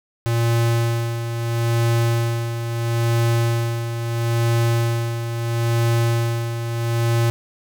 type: tone with tremolo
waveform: square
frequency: 116.54 Hz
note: A#2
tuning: in tune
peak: -16 dBFS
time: 0.26-7.3 s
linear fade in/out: 0 ms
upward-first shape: sine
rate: 0.75 Hz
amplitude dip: 60%
effects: none